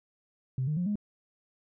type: tone with pitch steps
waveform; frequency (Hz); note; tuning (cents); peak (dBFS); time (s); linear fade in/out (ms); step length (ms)
sine; 130 / 151.94 / 177.59 / 207.6; C3 / D#3 / F3 / G#3; -11 / -41 / +29 / 0; -26; 0.58-0.956; 2; 94
effects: tanh soft clip ceiling -22 dBFS